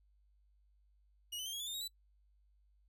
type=tone with pitch steps; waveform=sawtooth; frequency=2891 / 3024 / 3164 / 3309 / 3462 / 3621 / 3788 / 3963 Hz; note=F#7 / F#7 / G7 / G#7 / A7 / A7 / A#7 / B7; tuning=-41 / +37 / +15 / -7 / -29 / +49 / +27 / +5 cents; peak=-37 dBFS; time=1.32-1.88 s; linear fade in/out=10 ms; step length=70 ms; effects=noise-tail reverb RT60 0.1 s tail -23 dB re dry + added 50 Hz sine -67 dBFS peak until 2.88 s